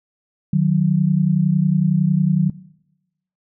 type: tone pair together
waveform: sine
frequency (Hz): 153.5 / 184.43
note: D#3 / F#3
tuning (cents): -23 / -5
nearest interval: minor third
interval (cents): 318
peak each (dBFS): -16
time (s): 0.53-2.5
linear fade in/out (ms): 5
effects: noise-tail reverb RT60 0.9 s tail -21 dB re dry

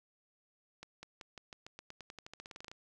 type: accelerating click train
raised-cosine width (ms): 0.2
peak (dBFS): -30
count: 21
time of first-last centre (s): 0.83-2.715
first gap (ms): 200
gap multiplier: 0.91
effects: none

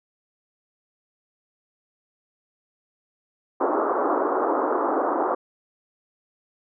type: band-pass noise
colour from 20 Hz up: pink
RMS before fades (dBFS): -23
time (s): 3.6-5.35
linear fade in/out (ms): 10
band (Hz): 290 to 1300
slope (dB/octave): 48
effects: none

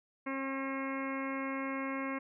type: harmonic tone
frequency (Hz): 269.7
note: C#4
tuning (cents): -47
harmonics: 1 / 2 / 3 / 4 / 5 / 6 / 7 / 8 / 9 / 10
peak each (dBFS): -37 / -42 / -51 / -41 / -50 / -47 / -49 / -43 / -53 / -56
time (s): 0.26-2.19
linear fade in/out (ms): 10
effects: none

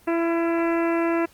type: harmonic tone with a mistuned harmonic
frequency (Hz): 334.8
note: E4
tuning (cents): +27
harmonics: 1 / 2 / 3 / 4 / 5 / 6 / 7 / 8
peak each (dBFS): -21 / -27 / -31 / -33 / -35 / -37 / -38 / -39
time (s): 0.07-1.26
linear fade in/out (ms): 10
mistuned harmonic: 4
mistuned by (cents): +16
effects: pink hiss -54 dBFS RMS until 1.33 s + Opus 24 kbps

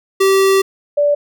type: tone pair in turn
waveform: square / sine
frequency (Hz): 387.3 / 582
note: G4 / D5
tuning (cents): -21 / -16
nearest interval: perfect fifth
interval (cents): 705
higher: second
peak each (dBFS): -10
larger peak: neither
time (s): 0.2-0.62 / 0.97-1.15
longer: first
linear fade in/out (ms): 10
effects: none

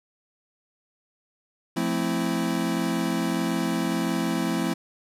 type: chord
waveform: square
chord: F major seventh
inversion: none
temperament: equal with one note detuned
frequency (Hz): 174.61 / 220 / 261.6 / 331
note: F3 / A3 / C4 / E4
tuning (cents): 0 / 0 / 0 / +7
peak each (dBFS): -30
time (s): 1.76-4.74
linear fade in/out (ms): 10
effects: resampled to 32000 Hz + 9-bit

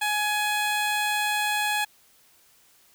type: tone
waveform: 15% pulse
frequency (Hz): 839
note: G#5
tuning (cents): +17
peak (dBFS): -17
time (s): 0.01-1.85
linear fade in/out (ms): 10
effects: white hiss -59 dBFS RMS until 2.94 s

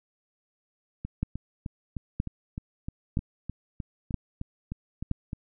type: two click trains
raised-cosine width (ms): 5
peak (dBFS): -14 / -21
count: 5 / 15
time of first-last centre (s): 1.23-5.113 / 1.05-5.331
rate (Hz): 1.03 / 3.27
effects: none

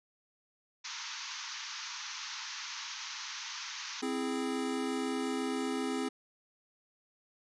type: band-pass noise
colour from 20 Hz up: white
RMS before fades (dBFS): -42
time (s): 0.84-4.02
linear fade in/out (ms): 10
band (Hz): 870 to 6500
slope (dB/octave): 96
type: chord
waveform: square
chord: C augmented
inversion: none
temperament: equal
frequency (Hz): 261.6 / 329.6 / 415.3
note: C4 / E4 / G#4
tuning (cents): 0 / 0 / 0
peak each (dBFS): -35 / -40 / -38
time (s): 4.02-6.09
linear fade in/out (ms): 10
effects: resampled to 24000 Hz

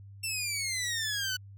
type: exponential sweep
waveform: 15% pulse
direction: down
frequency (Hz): 2708 to 1481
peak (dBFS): -24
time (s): 0.23-1.37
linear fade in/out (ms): 10
effects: added 99 Hz sine -46 dBFS peak until 1.57 s

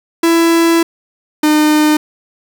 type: tone pair in turn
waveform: 45% pulse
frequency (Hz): 333.2 / 304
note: E4 / D#4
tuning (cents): +19 / -40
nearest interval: major second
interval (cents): 159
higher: first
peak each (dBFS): -8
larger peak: neither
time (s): 0.23-0.83 / 1.43-1.97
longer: first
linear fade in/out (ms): 5
effects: 8-bit

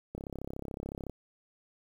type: click train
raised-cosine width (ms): 2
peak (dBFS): -25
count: 33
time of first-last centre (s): 0.15-1.097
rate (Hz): 33.8
effects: 9-bit

